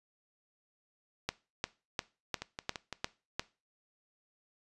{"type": "two click trains", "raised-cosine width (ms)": 0.2, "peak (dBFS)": [-21, -14], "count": [4, 7], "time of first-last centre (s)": [[2.42, 2.927], [1.29, 3.395]], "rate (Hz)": [5.92, 2.85], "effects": ["noise-tail reverb RT60 0.3 s tail -19 dB re dry", "resampled to 24000 Hz"]}